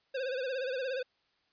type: tone with vibrato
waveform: square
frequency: 519 Hz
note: C5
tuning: 14 cents flat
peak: -33 dBFS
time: 0.14-1.03 s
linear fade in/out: 10 ms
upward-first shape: sine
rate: 17 Hz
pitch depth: 88 cents each way
effects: white hiss -73 dBFS RMS until 1.52 s + resampled to 11025 Hz